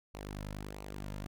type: tone with flanger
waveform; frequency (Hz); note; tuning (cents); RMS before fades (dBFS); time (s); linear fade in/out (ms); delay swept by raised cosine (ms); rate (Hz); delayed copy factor
sawtooth; 50.4; G1; +49; -43; 0.14-1.27; 5; 0.58 to 2.68; 1.5; -0.6
effects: none

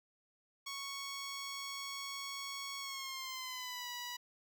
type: tone with pitch glide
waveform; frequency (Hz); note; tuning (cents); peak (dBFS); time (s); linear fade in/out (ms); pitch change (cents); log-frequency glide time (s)
10% pulse; 1108.7 to 976.4; C#6 to B5; 0 to -20; -33; 0.66-4.17; 10; -220; 2.8-3.88
effects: none

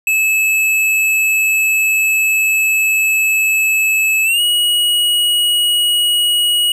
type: tone with pitch glide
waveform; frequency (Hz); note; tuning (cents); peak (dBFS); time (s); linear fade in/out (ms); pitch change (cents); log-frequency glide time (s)
square; 2602 to 2904; E7 to F#7; -23 to -33; -12; 0.07-6.72; 2; +190; 4.24-4.41
effects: none

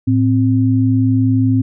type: tone pair together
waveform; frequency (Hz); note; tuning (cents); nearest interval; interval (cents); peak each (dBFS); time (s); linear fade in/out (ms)
sine; 109.99 / 261.6; A2 / C4; 0 / 0; octave + minor third; 1500; -13; 0.07-1.62; 10
effects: none

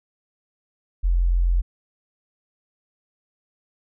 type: tone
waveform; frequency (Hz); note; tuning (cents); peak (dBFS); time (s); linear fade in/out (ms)
sine; 43.65; F1; 0; -16; 1.03-1.62; 20
effects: none

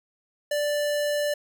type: tone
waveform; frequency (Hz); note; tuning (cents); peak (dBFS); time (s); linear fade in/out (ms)
square; 587.3; D5; 0; -24; 0.51-1.34; 5
effects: none

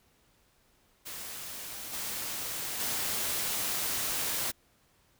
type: noise with level steps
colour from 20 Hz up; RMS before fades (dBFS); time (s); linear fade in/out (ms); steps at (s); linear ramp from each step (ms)
white; -41 / -36 / -32; 1.05-4.52; 20; 1.92 / 2.79; 20
effects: pink hiss -67 dBFS RMS until 5.19 s

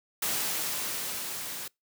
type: noise with level ramp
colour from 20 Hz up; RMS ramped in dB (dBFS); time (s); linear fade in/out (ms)
white; -29 to -38; 0.22-1.68; 5
effects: noise-tail reverb RT60 0.2 s tail -26 dB re dry + high-pass 100 Hz 12 dB/octave

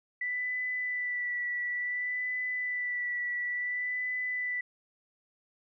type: tone with vibrato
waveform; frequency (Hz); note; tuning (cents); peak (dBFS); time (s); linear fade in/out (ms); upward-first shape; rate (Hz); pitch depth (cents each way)
sine; 1975.5; B6; 0; -30; 0.21-4.61; 5; sine; 0.57; 22
effects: none

